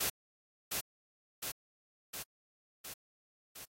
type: noise with echo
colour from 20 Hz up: white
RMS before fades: -33 dBFS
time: 0-0.1 s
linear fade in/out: 10 ms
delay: 710 ms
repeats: 5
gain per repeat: -3 dB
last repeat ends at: 3.65 s
effects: AAC 48 kbps